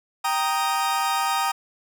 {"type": "chord", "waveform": "40% pulse", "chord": "Eb major", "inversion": "first", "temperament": "equal", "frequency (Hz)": [784, 932.3, 1244.5], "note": ["G5", "Bb5", "Eb6"], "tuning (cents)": [0, 0, 0], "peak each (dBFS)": -25, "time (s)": [0.24, 1.52], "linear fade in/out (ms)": 10, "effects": []}